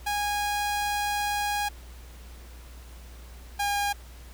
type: tone pair in turn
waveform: sawtooth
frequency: 823 / 812.6 Hz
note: G#5 / G#5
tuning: -16 / -38 cents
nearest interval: unison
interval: 22 cents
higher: first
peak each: -22 / -21 dBFS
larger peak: second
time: 0.06-1.69 / 3.59-3.93 s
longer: first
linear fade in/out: 10 ms
effects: added 60 Hz sine -43 dBFS peak until 4.33 s + pink hiss -52 dBFS RMS until 4.33 s